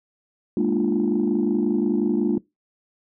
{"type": "chord", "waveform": "sine", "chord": "Bb dominant seventh", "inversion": "third", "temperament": "equal with one note detuned", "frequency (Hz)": [207.7, 233.1, 298.1, 349.2], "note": ["Ab3", "Bb3", "D4", "F4"], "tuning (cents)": [0, 0, 26, 0], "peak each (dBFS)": -23, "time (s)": [0.57, 2.38], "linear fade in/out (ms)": 2, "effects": ["noise-tail reverb RT60 0.2 s tail -22 dB re dry", "tanh soft clip ceiling -12 dBFS"]}